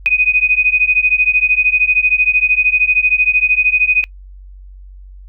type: beating tone pair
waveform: sine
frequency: 2489 / 2502 Hz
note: D#7 / D#7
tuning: 0 / +9 cents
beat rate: 13 Hz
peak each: -13 dBFS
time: 0.06-4.04 s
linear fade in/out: 0 ms
effects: noise-tail reverb RT60 0.1 s tail -26 dB re dry + added 47 Hz sine -33 dBFS peak until 5.28 s